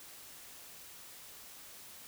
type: silence
effects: white hiss -52 dBFS RMS until 2.07 s